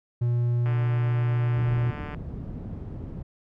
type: tone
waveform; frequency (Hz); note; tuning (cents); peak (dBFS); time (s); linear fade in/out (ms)
triangle; 120; B2; -49; -19; 0.21-1.91; 10
type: click train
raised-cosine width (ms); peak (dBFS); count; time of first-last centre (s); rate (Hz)
0.5; -24; 221; 0.66-2.146; 148
type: low-pass noise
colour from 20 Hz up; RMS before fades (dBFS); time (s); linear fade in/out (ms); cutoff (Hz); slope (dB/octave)
white; -36; 1.56-3.23; 10; 170; 12
effects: none